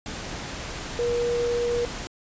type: tone in noise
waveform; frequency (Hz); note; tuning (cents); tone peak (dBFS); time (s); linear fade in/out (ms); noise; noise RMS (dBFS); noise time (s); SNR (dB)
sine; 477.7; A#4; +42; -22; 0.99-1.85; 0; pink; -34; 0.06-2.07; +9
effects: resampled to 16000 Hz